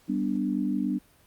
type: chord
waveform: sine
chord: G major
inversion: none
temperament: equal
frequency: 196 / 246.9 / 293.7 Hz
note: G3 / B3 / D4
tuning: 0 / 0 / 0 cents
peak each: -29 dBFS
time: 0.08-0.99 s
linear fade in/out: 20 ms
effects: pink hiss -60 dBFS RMS until 1.26 s + Opus 48 kbps